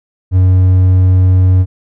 triangle tone, 92.5 Hz, F#2, in tune, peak -3 dBFS, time 0.31-1.66 s, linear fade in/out 50 ms, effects none

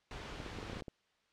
pink noise, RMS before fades -45 dBFS, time 0.11-0.81 s, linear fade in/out 0 ms
clicks, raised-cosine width 2 ms, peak -31 dBFS, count 9, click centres 0.402 / 0.463 / 0.587 / 0.629 / 0.698 / 0.732 / 0.77 / 0.822 / 0.882 s
effects white hiss -74 dBFS RMS until 1.32 s + low-pass 4000 Hz 12 dB/octave

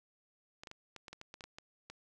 clicks, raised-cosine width 0.2 ms, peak -30 dBFS, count 12, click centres 0.635 / 0.672 / 0.714 / 0.963 / 1.082 / 1.13 / 1.214 / 1.341 / 1.408 / 1.44 / 1.585 / 1.9 s, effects none

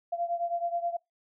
sine beating tone pair, 686 / 695.4 Hz, F5 / F5, -31 / -8 cents, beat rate 9.4 Hz, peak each -30 / -33 dBFS, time 0.12-0.97 s, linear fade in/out 10 ms, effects noise-tail reverb RT60 0.2 s tail -26 dB re dry

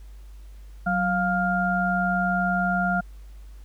sine tone cluster, 185.5 / 703 / 1404 Hz, F#3 / F5 / F6, +5 / +11 / +9 cents, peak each -25 dBFS, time 0.86-3.01 s, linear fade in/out 10 ms, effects added 50 Hz sine -40 dBFS peak until 3.64 s + pink hiss -60 dBFS RMS until 3.64 s

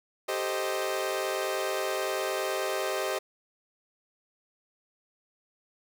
sawtooth chord, A half-diminished seventh, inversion third, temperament equal with one note detuned, 390.4 / 440 / 523.3 / 622.3 Hz, G4 / A4 / C5 / Eb5, -7 / 0 / 0 / 0 cents, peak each -29 / -35 / -30 / -29 dBFS, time 0.28-3.19 s, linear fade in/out 10 ms, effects none

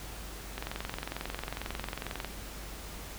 click train, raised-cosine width 0.3 ms, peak -19 dBFS, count 38, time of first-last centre 0.58-2.247 s, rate 22.2 Hz, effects added 50 Hz sine -44 dBFS peak until 3.18 s + pink hiss -45 dBFS RMS until 3.18 s

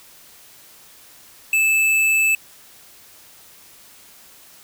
triangle tone with tanh clipping, 2625 Hz, E7, 8 cents flat, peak -16 dBFS, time 1.53-2.35 s, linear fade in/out 2 ms, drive 18 dB, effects white hiss -47 dBFS RMS until 4.63 s

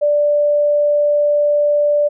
sine tone, 587.3 Hz, D5, in tune, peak -11 dBFS, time 0.01-2.09 s, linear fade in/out 20 ms, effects none

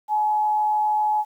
sine tone with frequency modulation, 850 Hz, G#5, 40 cents sharp, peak -18 dBFS, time 0.08-1.25 s, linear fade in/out 50 ms, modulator 92.8 Hz, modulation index 0.26, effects 9-bit

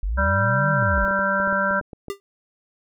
sine linear two-way sweep, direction up then down, 41.86 to 156.4 to 41.86 Hz, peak -21 dBFS, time 0.03-1.05 s, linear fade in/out 0 ms, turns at 0.71 s
harmonic tone, 195.3 Hz, G3, 6 cents flat, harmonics 1 / 3 / 5 / 7 / 8, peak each -28 / -25 / -27 / -24 / -23 dBFS, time 0.17-1.81 s, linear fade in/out 20 ms
clicks, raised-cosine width 2 ms, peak -23 dBFS, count 12, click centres 0.826 / 0.979 / 1.08 / 1.11 / 1.192 / 1.401 / 1.475 / 1.527 / 1.71 / 1.812 / 1.932 / 2.083 s
square tone with exponential decay, 398 Hz, G4, 26 cents sharp, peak -22 dBFS, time 2.1-2.2 s, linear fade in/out 0 ms, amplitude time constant 20 ms
effects none

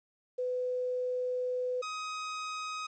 sine / sawtooth tone pair in turn, 501 / 1258.1 Hz, B4 / D#6, +25 / +19 cents, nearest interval octave + major third, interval 1594 cents, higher second, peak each -30 / -32 dBFS, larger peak first, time 0.38-1.82 / 1.82-2.87 s, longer first, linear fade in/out 10 ms, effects resampled to 16000 Hz + 11-bit

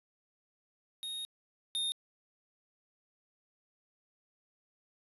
square tone pair in turn, 3729 / 3669 Hz, A#7 / A#7, 0 / -28 cents, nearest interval unison, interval 28 cents, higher first, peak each -38 / -32 dBFS, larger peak second, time 1.03-1.25 / 1.75-1.92 s, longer first, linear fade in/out 0 ms, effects resampled to 32000 Hz + 10-bit

